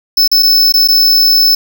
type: tone with dropouts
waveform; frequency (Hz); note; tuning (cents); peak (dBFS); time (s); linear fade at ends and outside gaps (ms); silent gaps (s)
square; 5260; E8; -5; -6; 0.17-1.55; 5; 0.277-0.315 / 0.426-0.43 / 0.723-0.739 / 0.876-0.885
effects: none